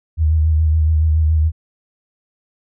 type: tone with vibrato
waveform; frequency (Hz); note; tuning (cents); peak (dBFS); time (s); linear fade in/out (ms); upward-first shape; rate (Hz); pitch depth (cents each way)
sine; 78.5; D#2; +16; -11; 0.17-1.52; 50; sine; 7.1; 39
effects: none